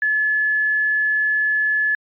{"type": "tone with quantisation", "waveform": "sine", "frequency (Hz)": 1718, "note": "A6", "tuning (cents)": -42, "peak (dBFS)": -16, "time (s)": [0.02, 1.95], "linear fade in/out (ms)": 2, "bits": 7, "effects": ["resampled to 8000 Hz"]}